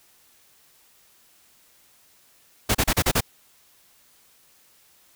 pink noise bursts, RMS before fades -20 dBFS, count 6, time 2.69-3.208 s, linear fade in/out 10 ms, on 58 ms, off 34 ms, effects white hiss -58 dBFS RMS until 5.15 s

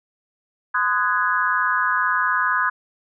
sine chord, Ab dominant seventh, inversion first, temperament equal with one note detuned, 1022.6 / 1244.5 / 1480 / 1661.2 Hz, C6 / Eb6 / Gb6 / Ab6, -40 / 0 / 0 / 0 cents, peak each -23 dBFS, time 0.74-2.7 s, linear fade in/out 10 ms, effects none

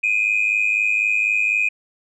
sine tone pair together, 2421 / 2525 Hz, D#7 / D#7, -48 / +25 cents, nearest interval minor second, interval 73 cents, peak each -18 dBFS, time 0.03-1.69 s, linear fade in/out 10 ms, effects tanh soft clip ceiling -11 dBFS

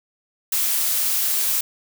blue noise, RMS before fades -21 dBFS, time 0.52-1.61 s, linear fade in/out 5 ms, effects none

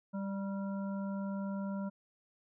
harmonic tone with a mistuned harmonic, 196.9 Hz, G3, 8 cents sharp, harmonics 1 / 3 / 5 / 7, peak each -35 / -45 / -49 / -52 dBFS, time 0.13-1.9 s, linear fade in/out 20 ms, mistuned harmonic 5, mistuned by -29 cents, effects none

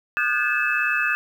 sine tone cluster, 1218 / 1452 / 1569 / 1712 / 2609 Hz, D#6 / F#6 / G6 / A6 / E7, -37 / -33 / +1 / -48 / -18 cents, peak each -28 / -26 / -26 / -26 / -24 dBFS, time 0.17-1.15 s, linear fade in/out 0 ms, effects 8-bit

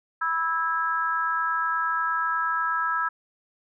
harmonic tone, 328.3 Hz, E4, 7 cents flat, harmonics 3 / 4 / 5, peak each -30 / -25 / -28 dBFS, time 0.21-3.09 s, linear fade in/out 10 ms, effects none

